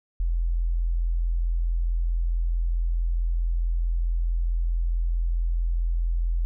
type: tone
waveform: sine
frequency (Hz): 42.3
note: E1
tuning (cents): +45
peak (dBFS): -21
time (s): 0.2-6.45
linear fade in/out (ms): 0
effects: none